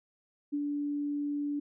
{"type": "tone with ADSR envelope", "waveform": "sine", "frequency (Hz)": 290, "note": "D4", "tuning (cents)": -22, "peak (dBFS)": -28, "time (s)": [0.52, 1.6], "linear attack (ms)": 20, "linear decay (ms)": 51, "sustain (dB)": -2, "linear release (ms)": 10, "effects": []}